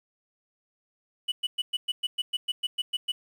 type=tone bursts; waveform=triangle; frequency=2960 Hz; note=F#7; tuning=in tune; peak=-23 dBFS; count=13; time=1.28-3.12 s; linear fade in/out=10 ms; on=40 ms; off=110 ms; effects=9-bit